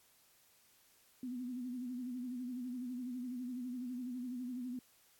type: tone with vibrato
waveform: sine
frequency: 248.9 Hz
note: B3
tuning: 14 cents sharp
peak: -39 dBFS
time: 1.23-4.79 s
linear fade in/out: 2 ms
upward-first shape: sine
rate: 12 Hz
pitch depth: 63 cents each way
effects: white hiss -68 dBFS RMS until 5.19 s + AAC 64 kbps